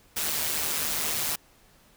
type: noise with amplitude modulation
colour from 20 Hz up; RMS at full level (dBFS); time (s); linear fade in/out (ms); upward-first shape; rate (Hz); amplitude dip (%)
white; -26; 0.16-1.36; 10; sine; 154; 55
effects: pink hiss -59 dBFS RMS until 1.96 s